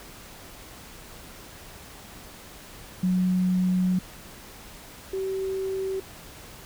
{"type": "tone pair in turn", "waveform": "sine", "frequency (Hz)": [183.4, 383], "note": ["F#3", "G4"], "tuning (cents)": [-15, -40], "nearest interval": "octave + minor second", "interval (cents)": 1275, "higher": "second", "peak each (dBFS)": [-20, -26], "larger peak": "first", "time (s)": [[3.03, 3.99], [5.13, 6]], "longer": "first", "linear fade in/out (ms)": 5, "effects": ["pink hiss -45 dBFS RMS until 6.65 s"]}